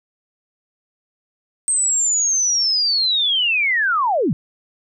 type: linear sweep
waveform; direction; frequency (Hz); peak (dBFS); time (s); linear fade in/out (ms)
sine; down; 8372 to 123.47; -15; 1.68-4.33; 0
effects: none